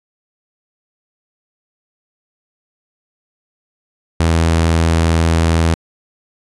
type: tone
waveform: sawtooth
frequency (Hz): 82.3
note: E2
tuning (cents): -2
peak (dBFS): -7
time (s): 4.2-5.74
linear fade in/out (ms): 0
effects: resampled to 24000 Hz